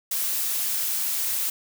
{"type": "noise", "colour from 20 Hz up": "blue", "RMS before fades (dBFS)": -26, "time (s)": [0.11, 1.5], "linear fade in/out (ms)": 5, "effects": []}